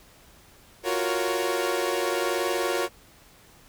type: chord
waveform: sawtooth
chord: Gb major seventh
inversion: third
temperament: equal with one note detuned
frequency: 349.2 / 370 / 466.2 / 557.6 Hz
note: F4 / Gb4 / Bb4 / Db5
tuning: 0 / 0 / 0 / +10 cents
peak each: -26 dBFS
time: 0.83-2.89 s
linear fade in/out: 50 ms
effects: pink hiss -54 dBFS RMS until 3.68 s